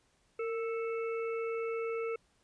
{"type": "harmonic tone with a mistuned harmonic", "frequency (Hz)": 440, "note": "A4", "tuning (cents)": 0, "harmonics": [1, 3, 5, 6], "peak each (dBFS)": [-33, -43, -47, -49], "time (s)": [0.39, 2.16], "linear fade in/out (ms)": 5, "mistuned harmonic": 1, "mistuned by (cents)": 66, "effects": ["pink hiss -71 dBFS RMS until 2.43 s", "resampled to 22050 Hz"]}